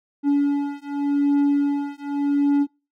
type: beating tone pair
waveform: triangle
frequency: 284.5 / 285.36 Hz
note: C#4 / D4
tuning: +45 / -50 cents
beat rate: 0.86 Hz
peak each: -19 dBFS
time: 0.23-2.67 s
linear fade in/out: 50 ms
effects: noise-tail reverb RT60 0.3 s tail -25 dB re dry